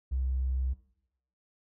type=tone; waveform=triangle; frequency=64.8 Hz; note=C2; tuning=16 cents flat; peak=-23 dBFS; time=0.11-0.74 s; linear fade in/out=20 ms; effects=noise-tail reverb RT60 0.7 s tail -21 dB re dry + tanh soft clip ceiling -25 dBFS